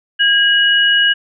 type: tone pair together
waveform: sine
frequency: 1632.6 / 2909 Hz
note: G#6 / F#7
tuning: -30 / -30 cents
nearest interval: minor seventh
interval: 1000 cents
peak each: -12 dBFS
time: 0.19-1.14 s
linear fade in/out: 20 ms
effects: none